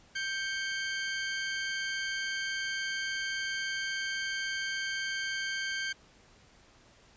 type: tone pair together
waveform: sawtooth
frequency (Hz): 1569.1 / 2217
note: G6 / C#7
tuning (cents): +1 / 0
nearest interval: tritone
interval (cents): 599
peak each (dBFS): -29 / -36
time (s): 0.15-5.93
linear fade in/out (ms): 10
effects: pink hiss -60 dBFS RMS until 7.16 s + resampled to 16000 Hz